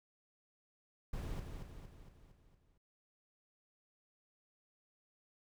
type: noise with echo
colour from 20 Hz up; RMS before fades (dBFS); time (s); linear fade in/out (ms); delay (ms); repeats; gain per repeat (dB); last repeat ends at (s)
brown; -41; 1.13-1.4; 5; 230; 6; -5; 2.78
effects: none